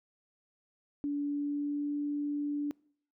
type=tone with pitch glide; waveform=sine; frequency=288 to 291 Hz; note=D4 to D4; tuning=-34 to -16 cents; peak=-30 dBFS; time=1.04-2.71 s; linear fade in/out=0 ms; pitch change=+18 cents; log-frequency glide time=1.23-1.97 s; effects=noise-tail reverb RT60 0.6 s tail -25 dB re dry